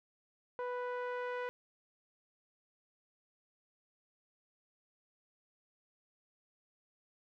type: tone with low-pass filter sweep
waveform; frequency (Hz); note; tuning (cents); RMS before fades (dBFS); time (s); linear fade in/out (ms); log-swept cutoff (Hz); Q
sawtooth; 493.9; B4; 0; -39; 0.59-1.49; 0; 1200 to 1900; 1.3
effects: none